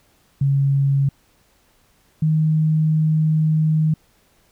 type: tone pair in turn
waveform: sine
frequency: 138.59 / 156.3 Hz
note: C#3 / D#3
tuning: 0 / +8 cents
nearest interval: major second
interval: 208 cents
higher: second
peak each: -14 dBFS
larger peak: neither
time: 0.41-1.09 / 2.22-3.94 s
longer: second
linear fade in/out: 5 ms
effects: pink hiss -59 dBFS RMS until 4.51 s